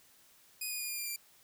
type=tone with pitch steps; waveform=5% pulse; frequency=2489 / 2465 / 2441 / 2417 / 2393 / 2370 Hz; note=D#7 / D#7 / D#7 / D7 / D7 / D7; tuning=0 / -17 / -34 / +49 / +32 / +15 cents; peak=-27 dBFS; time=0.61-1.162 s; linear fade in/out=5 ms; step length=92 ms; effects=white hiss -63 dBFS RMS until 1.43 s